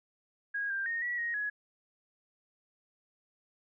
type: tone with pitch steps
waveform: sine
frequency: 1642 / 1586 / 1851 / 1936 / 1876 / 1680 Hz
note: G#6 / G6 / A#6 / B6 / A#6 / G#6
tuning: -20 / +20 / -13 / -35 / +11 / +19 cents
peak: -31 dBFS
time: 0.54-1.5 s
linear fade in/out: 10 ms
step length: 160 ms
effects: none